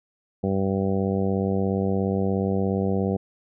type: harmonic tone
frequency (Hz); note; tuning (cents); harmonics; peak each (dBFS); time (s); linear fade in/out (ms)
97; G2; -18; 1 / 2 / 3 / 4 / 5 / 6 / 7 / 8; -28 / -24 / -33 / -29 / -29 / -37 / -35 / -38; 0.43-3.17; 10
effects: none